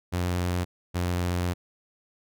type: tone pair in turn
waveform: sawtooth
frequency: 89 / 88.57 Hz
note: F2 / F2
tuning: +33 / +25 cents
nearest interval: unison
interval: 8 cents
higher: first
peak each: -21 dBFS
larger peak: neither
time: 0.12-0.65 / 0.94-1.54 s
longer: second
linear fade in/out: 20 ms
effects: none